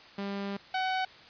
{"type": "tone pair in turn", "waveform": "sawtooth", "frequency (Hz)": [199.1, 751.7], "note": ["G3", "F#5"], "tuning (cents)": [27, 27], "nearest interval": "octave + major seventh", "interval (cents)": 2300, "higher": "second", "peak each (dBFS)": [-29, -24], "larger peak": "second", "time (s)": [[0.18, 0.57], [0.74, 1.05]], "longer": "first", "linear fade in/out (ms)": 5, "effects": ["white hiss -52 dBFS RMS until 1.29 s", "resampled to 11025 Hz"]}